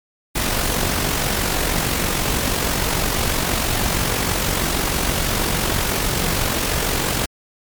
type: noise with amplitude modulation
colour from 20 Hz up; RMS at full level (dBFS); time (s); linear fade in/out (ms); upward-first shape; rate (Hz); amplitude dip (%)
pink; -18; 0.35-7.26; 10; sine; 46.2; 45
effects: MP3 96 kbps